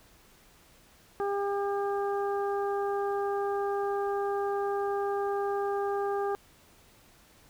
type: harmonic tone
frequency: 401.2 Hz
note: G4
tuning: 40 cents sharp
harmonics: 1 / 2 / 3 / 4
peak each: -29 / -33 / -38 / -44 dBFS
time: 1.2-6.35 s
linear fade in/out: 0 ms
effects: pink hiss -59 dBFS RMS until 7.49 s